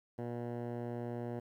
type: tone with low-pass filter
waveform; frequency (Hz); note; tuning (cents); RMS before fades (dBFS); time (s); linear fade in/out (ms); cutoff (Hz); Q
10% pulse; 120; B2; -49; -40; 0.18-1.4; 10; 920; 0.56
effects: 11-bit